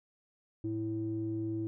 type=tone with low-pass filter; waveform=square; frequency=109.6 Hz; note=A2; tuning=6 cents flat; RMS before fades=-35 dBFS; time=0.64-1.67 s; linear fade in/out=0 ms; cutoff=310 Hz; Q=8.2; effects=none